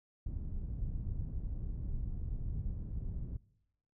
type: low-pass noise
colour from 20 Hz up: pink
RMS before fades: -38 dBFS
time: 0.26-3.37 s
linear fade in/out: 5 ms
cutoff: 110 Hz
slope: 12 dB/octave
effects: noise-tail reverb RT60 0.9 s tail -23 dB re dry